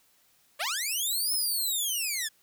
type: linear two-way sweep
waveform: 10% pulse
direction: up then down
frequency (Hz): 523.3 to 5274 to 1661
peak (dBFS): -20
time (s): 0.59-2.29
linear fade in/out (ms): 20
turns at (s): 1.33
effects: white hiss -65 dBFS RMS until 2.42 s